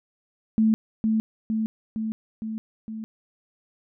sine tone with echo, 220 Hz, A3, in tune, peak -16 dBFS, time 0.58-0.74 s, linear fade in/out 0 ms, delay 460 ms, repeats 5, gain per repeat -3 dB, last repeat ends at 3.04 s, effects none

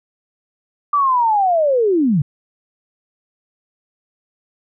sine linear sweep, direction down, 1182 to 130 Hz, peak -12 dBFS, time 0.93-2.22 s, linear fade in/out 5 ms, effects none

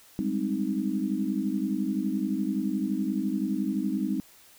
sine chord, Ab major seventh, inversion third, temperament equal, 196 / 207.7 / 261.6 / 311.1 Hz, G3 / Ab3 / C4 / Eb4, 0 / 0 / 0 / 0 cents, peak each -31 dBFS, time 0.19-4.2 s, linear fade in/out 0 ms, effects white hiss -55 dBFS RMS until 4.58 s

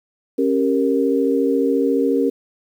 sine chord, G diminished, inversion second, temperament equal with one note detuned, 273.2 / 392 / 466.2 Hz, Db4 / G4 / Bb4, -25 / 0 / 0 cents, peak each -18 / -21 / -19 dBFS, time 0.38-2.3 s, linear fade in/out 10 ms, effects 8-bit

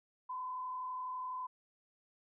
sine tone with frequency modulation, 1015 Hz, B5, 47 cents sharp, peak -38 dBFS, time 0.29-1.47 s, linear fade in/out 10 ms, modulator 32 Hz, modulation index 0.57, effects none

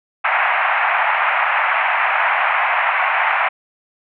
pink band-pass noise, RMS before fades -17 dBFS, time 0.24-3.49 s, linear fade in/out 10 ms, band 710 to 2500 Hz, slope 48 dB/octave, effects none

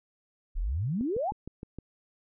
sine exponential sweep, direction up, 32.29 to 908 Hz, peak -27 dBFS, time 0.55-1.32 s, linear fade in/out 20 ms
click train, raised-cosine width 3 ms, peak -26 dBFS, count 6, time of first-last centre 1.01-1.786 s, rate 6.44 Hz
effects none

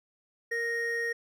triangle tone pair together, 466.2 / 1864.8 Hz, A#4 / A#6, 0 / 0 cents, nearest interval 2 octaves, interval 2400 cents, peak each -32 / -28 dBFS, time 0.51-1.13 s, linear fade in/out 10 ms, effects none

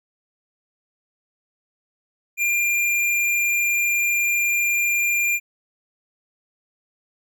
square tone, 2396 Hz, D7, 34 cents sharp, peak -19 dBFS, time 2.37-5.4 s, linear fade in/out 50 ms, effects none

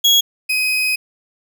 35% pulse tone pair in turn, 3322 / 2515 Hz, G#7 / D#7, 0 / +18 cents, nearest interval perfect fourth, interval 482 cents, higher first, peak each -8 / -14 dBFS, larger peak first, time 0.04-0.21 / 0.49-0.96 s, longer second, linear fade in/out 10 ms, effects none

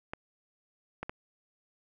clicks, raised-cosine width 0.5 ms, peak -21 dBFS, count 3, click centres 0.135 / 1.03 / 1.095 s, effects none

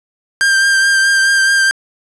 45% pulse tone with vibrato, 1586 Hz, G6, 20 cents sharp, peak -9 dBFS, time 0.41-1.71 s, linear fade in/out 0 ms, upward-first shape triangle, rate 4.7 Hz, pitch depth 24 cents each way, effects resampled to 24000 Hz + 7-bit

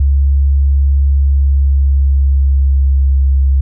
sine tone with pitch glide, 69.3 to 67.68 Hz, C#2 to C#2, 0 to -41 cents, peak -7 dBFS, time 0-3.61 s, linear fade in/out 5 ms, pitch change -41 cents, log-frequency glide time 1.1-3.23 s, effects none

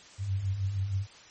sine beating tone pair, 91.9 / 98.3 Hz, F#2 / G2, -11 / +5 cents, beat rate 6.4 Hz, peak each -36 / -28 dBFS, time 0.18-1.07 s, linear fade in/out 50 ms, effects white hiss -52 dBFS RMS until 1.3 s + MP3 32 kbps

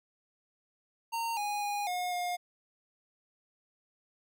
square tone with pitch steps, 920 / 825 / 820 / 720 / 712 Hz, A#5 / G#5 / G#5 / F#5 / F5, -23 / -12 / -22 / -47 / +33 cents, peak -32 dBFS, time 1.12-2.37 s, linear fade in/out 20 ms, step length 250 ms, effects none

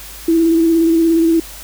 sine tone with vibrato, 329.6 Hz, E4, in tune, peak -9 dBFS, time 0.28-1.4 s, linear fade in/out 5 ms, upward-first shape square, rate 17 Hz, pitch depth 21 cents each way, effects added 50 Hz sine -37 dBFS peak until 1.63 s + white hiss -34 dBFS RMS until 1.63 s

